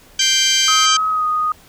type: harmonic tone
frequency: 784 Hz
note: G5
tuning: in tune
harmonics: 2 / 3 / 4 / 5 / 6 / 7 / 8 / 9 / 10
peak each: -25 / -25 / -16 / -29 / -20 / -28 / -19 / -32 / -28 dBFS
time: 0.19-0.97 s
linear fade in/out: 5 ms
type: tone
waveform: 25% pulse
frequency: 2098 Hz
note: C7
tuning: 4 cents sharp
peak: -23 dBFS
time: 0.21-0.86 s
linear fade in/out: 5 ms
type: tone with pitch glide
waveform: sine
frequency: 1273 to 1241.1 Hz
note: D#6 to D#6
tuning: +39 to -5 cents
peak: -15 dBFS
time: 0.68-1.52 s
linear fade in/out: 2 ms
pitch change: -44 cents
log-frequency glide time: 1.09-1.25 s
effects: pink hiss -47 dBFS RMS until 1.68 s